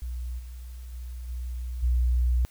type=tone with level steps; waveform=sine; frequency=61.2 Hz; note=B1; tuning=15 cents flat; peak=-30 / -37 / -34 / -30 / -19 dBFS; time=0.02-2.45 s; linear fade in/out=0 ms; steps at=0.38 / 0.92 / 1.28 / 1.82 s; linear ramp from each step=20 ms; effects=tanh soft clip ceiling -16 dBFS + white hiss -57 dBFS RMS until 2.5 s